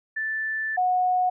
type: tone pair in turn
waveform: sine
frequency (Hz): 1760 / 731.5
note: A6 / F#5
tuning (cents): 0 / -20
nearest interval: octave + minor third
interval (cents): 1520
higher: first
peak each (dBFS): -25 / -19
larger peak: second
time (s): 0.16-0.77 / 0.77-1.3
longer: first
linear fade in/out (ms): 10
effects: none